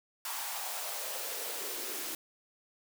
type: noise with high-pass filter sweep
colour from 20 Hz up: white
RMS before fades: -38 dBFS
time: 0.25-2.15 s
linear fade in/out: 2 ms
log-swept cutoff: 950 to 300 Hz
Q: 3.3
effects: none